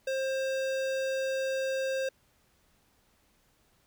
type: tone with notch filter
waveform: square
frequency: 531 Hz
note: C5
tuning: 25 cents sharp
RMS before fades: -31 dBFS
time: 0.07-2.09 s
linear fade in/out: 5 ms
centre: 12000 Hz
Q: 0.62
effects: pink hiss -68 dBFS RMS until 3.86 s